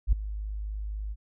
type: tone with ADSR envelope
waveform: sine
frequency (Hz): 51.91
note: G#1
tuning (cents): 0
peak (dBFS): -15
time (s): 0.07-1.16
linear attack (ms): 53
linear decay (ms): 8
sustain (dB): -16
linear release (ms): 44
effects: none